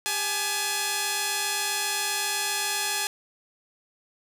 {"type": "tone pair together", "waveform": "5% pulse", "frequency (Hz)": [400.1, 847.8], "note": ["G4", "G#5"], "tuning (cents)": [35, 35], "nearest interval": "octave + minor second", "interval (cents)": 1300, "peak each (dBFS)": [-22, -14], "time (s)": [0.06, 3.07], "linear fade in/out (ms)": 0, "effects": []}